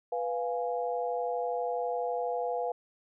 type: chord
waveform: sine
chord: F diminished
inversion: second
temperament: equal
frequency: 493.9 / 698.5 / 830.6 Hz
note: Cb5 / F5 / Ab5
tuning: 0 / 0 / 0 cents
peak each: -32 / -33 / -37 dBFS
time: 0.12-2.72 s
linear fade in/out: 5 ms
effects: none